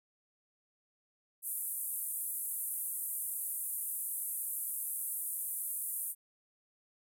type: band-pass noise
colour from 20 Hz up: white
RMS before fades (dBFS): -38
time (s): 1.42-6.15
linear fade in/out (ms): 50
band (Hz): 9000 to 14000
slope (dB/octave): 48
effects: none